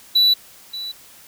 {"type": "tone with echo", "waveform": "triangle", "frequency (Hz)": 3951, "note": "B7", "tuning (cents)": 0, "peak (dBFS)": -10, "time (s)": [0.15, 0.34], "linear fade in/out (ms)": 10, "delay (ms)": 580, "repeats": 1, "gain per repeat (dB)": -15, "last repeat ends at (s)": 0.92, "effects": ["white hiss -46 dBFS RMS until 1.27 s"]}